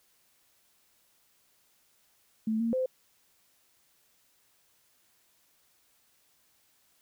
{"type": "tone with pitch steps", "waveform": "sine", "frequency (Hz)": [220, 230, 516], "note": ["A3", "A#3", "C5"], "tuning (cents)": [0, -23, -24], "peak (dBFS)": -26, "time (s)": [2.47, 2.86], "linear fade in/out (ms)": 5, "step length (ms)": 130, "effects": ["white hiss -68 dBFS RMS until 7.01 s"]}